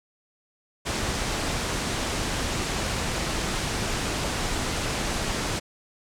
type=low-pass noise; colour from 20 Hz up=pink; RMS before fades=-28 dBFS; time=0.85-5.6 s; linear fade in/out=20 ms; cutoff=8900 Hz; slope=24 dB/octave; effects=none